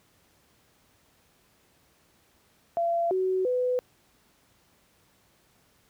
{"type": "tone with pitch steps", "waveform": "sine", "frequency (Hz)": [681, 374.3, 500], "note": ["F5", "F#4", "B4"], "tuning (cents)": [-44, 20, 21], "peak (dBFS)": -23, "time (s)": [2.77, 3.79], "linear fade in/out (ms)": 0, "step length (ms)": 340, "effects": ["pink hiss -64 dBFS RMS until 5.89 s", "high-pass 60 Hz 12 dB/octave"]}